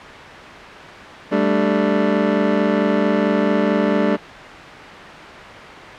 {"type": "chord", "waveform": "25% pulse", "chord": "G suspended second", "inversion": "none", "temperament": "just", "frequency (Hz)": [196, 220.5, 294], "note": ["G3", "A3", "D4"], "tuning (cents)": [0, 4, 2], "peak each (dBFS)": -16, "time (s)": [1.31, 4.17], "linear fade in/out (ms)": 20, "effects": ["white hiss -33 dBFS RMS until 5.98 s", "low-pass 2000 Hz 12 dB/octave"]}